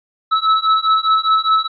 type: beating tone pair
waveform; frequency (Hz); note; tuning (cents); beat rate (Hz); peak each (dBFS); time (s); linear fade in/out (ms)
square; 1300 / 1304.9; E6 / E6; -24 / -18; 4.9; -16; 0.31-1.68; 20
effects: resampled to 11025 Hz